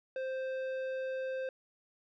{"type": "tone with tanh clipping", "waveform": "triangle", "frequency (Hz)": 523.3, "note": "C5", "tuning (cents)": 0, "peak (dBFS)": -36, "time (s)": [0.16, 1.49], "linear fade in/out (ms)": 2, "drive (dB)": 15, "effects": []}